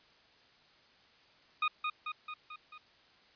25% pulse tone with echo, 1238 Hz, D#6, 9 cents flat, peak -24 dBFS, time 1.62-1.68 s, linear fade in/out 5 ms, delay 220 ms, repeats 5, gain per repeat -4 dB, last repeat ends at 2.78 s, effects white hiss -63 dBFS RMS until 3.35 s + resampled to 11025 Hz

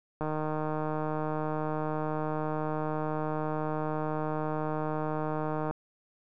click train, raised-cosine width 1 ms, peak -19 dBFS, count 848, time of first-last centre 0.21-5.71 s, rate 154 Hz, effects none

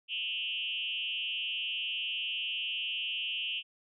sine tone with frequency modulation, 2900 Hz, F#7, 35 cents flat, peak -32 dBFS, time 0.08-3.63 s, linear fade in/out 50 ms, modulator 215 Hz, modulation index 1.4, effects none

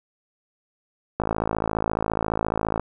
click train, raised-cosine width 1 ms, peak -9 dBFS, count 88, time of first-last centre 1.2-2.796 s, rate 54.5 Hz, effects none

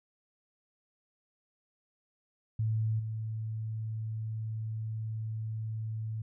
sine tone with level steps, 110.2 Hz, A2, 3 cents sharp, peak -27 / -33 dBFS, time 2.59-6.22 s, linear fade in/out 5 ms, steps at 2.99 s, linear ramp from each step 10 ms, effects none

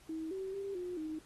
sine tone with pitch steps, 319.8 / 382.1 / 394.8 / 358 / 312.4 Hz, D#4 / G4 / G4 / F4 / D#4, +48 / -44 / +12 / +43 / +7 cents, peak -37 dBFS, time 0.09-1.19 s, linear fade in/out 5 ms, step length 220 ms, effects pink hiss -62 dBFS RMS until 1.25 s + AAC 32 kbps

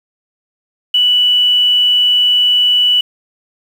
sine tone with quantisation, 2960 Hz, F#7, in tune, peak -8 dBFS, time 0.94-3.01 s, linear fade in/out 5 ms, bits 6, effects none

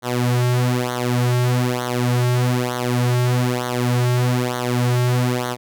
sawtooth tone with flanger, 123.47 Hz, B2, in tune, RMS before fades -19 dBFS, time 0.02-5.57 s, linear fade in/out 50 ms, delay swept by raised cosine 0.39 to 4.09 ms, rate 1.1 Hz, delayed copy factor -0.85, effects none

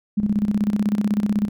sine tone with tremolo, 207.7 Hz, G#3, in tune, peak -15 dBFS, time 0.17-1.49 s, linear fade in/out 10 ms, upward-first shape square, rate 16 Hz, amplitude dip 70%, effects none

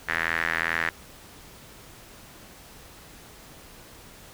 sawtooth tone with band-pass filter, 82.41 Hz, E2, in tune, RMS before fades -27 dBFS, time 0.08-0.9 s, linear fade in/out 10 ms, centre 1800 Hz, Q 4.8, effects pink hiss -48 dBFS RMS until 4.33 s

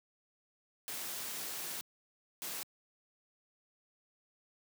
white noise bursts at uneven times, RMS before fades -41 dBFS, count 2, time 0.88-1.81 / 2.42-2.63 s, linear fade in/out 0 ms, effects high-pass 150 Hz 12 dB/octave

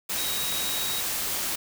sine tone in noise, 3808 Hz, A#7, 36 cents sharp, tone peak -32 dBFS, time 0.17-1.01 s, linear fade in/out 10 ms, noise white, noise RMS -29 dBFS, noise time 0.09-1.56 s, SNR -6 dB, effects none

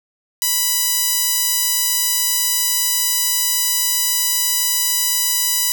sawtooth tone with high-pass filter, 987.8 Hz, B5, in tune, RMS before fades -18 dBFS, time 0.42-5.72 s, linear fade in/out 0 ms, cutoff 5900 Hz, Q 0.56, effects none

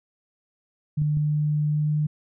sine tone with pitch glide, 149.9 to 150.94 Hz, D3 to D3, +36 to +48 cents, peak -20 dBFS, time 0.97-2.07 s, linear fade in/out 10 ms, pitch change +12 cents, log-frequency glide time 1.67-1.88 s
clicks, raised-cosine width 5 ms, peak -23 dBFS, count 2, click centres 1.018 / 1.171 s
effects none

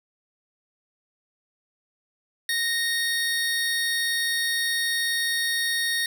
25% pulse tone pair together, 1859 / 4426 Hz, A#6 / C#8, -5 / -3 cents, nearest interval octave + minor third, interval 1502 cents, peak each -20 / -27 dBFS, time 2.49-6.06 s, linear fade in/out 2 ms, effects 8-bit

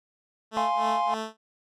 10% pulse tone with tremolo, 220 Hz, A3, in tune, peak -21 dBFS, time 0.51-1.37 s, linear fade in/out 50 ms, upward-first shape sine, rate 3.3 Hz, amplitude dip 95%
triangle chord, F minor, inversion none, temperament equal, 698.5 / 830.6 / 1046.5 Hz, F5 / Ab5 / C6, 0 / 0 / 0 cents, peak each -26 / -26 / -25 dBFS, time 0.57-1.14 s, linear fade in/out 0 ms
effects low-pass 7000 Hz 12 dB/octave

